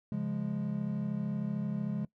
triangle chord, Db major, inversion none, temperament equal, 138.59 / 174.61 / 207.7 Hz, Db3 / F3 / Ab3, 0 / 0 / 0 cents, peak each -35 / -35 / -32 dBFS, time 0.12-2.05 s, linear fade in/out 2 ms, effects noise-tail reverb RT60 0.1 s tail -20 dB re dry

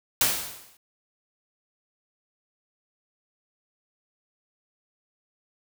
white noise with exponential decay, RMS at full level -19 dBFS, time 0.21-0.77 s, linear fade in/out 2 ms, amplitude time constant 120 ms, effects none

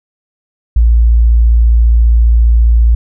sine tone, 57.4 Hz, A#1, 26 cents flat, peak -4 dBFS, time 0.76-2.95 s, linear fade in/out 5 ms, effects none

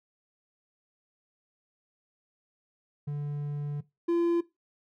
triangle tone pair in turn, 145.7 / 341.3 Hz, D3 / F4, -13 / -40 cents, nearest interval octave + minor third, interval 1473 cents, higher second, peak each -28 / -21 dBFS, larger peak second, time 3.07-3.81 / 4.08-4.41 s, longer first, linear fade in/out 10 ms, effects noise-tail reverb RT60 0.2 s tail -18 dB re dry

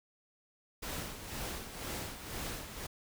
pink noise with tremolo, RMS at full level -39 dBFS, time 0.82-2.87 s, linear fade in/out 10 ms, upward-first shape sine, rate 2 Hz, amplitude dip 60%, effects none

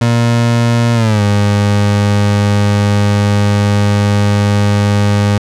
30% pulse tone with pitch glide, 117.7 to 102.46 Hz, A#2 to G#2, +17 to -23 cents, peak -6 dBFS, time 0.01-5.38 s, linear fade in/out 5 ms, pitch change -240 cents, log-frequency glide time 0.94-1.22 s, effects low-pass 8000 Hz 12 dB/octave

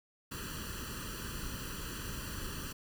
pink noise with comb filter, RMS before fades -41 dBFS, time 0.31-2.73 s, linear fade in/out 10 ms, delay 0.68 ms, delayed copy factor +0.9, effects none

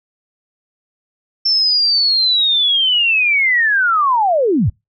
sine linear sweep, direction down, 5390 to 65.8 Hz, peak -11 dBFS, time 1.45-4.7 s, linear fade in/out 10 ms, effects noise-tail reverb RT60 0.2 s tail -25 dB re dry

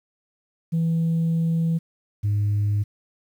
sine tone pair in turn, 164.81 / 103.17 Hz, E3 / G#2, 0 / -11 cents, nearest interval minor sixth, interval 811 cents, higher first, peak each -17 dBFS, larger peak neither, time 0.72-1.79 / 2.23-2.84 s, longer first, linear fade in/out 20 ms, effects tanh soft clip ceiling -17 dBFS + 9-bit

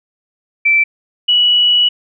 sine tone pair in turn, 2331 / 2937 Hz, D7 / F#7, -14 / -13 cents, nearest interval major third, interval 401 cents, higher second, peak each -8 dBFS, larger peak neither, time 0.65-0.84 / 1.28-1.89 s, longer second, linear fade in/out 10 ms, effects none

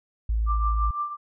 sine tone, 55 Hz, A1, in tune, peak -21 dBFS, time 0.29-0.91 s, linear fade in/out 5 ms
sine tone with tremolo, 1181 Hz, D6, 9 cents sharp, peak -23 dBFS, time 0.46-1.17 s, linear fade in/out 50 ms, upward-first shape triangle, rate 5.9 Hz, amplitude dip 75%
effects none

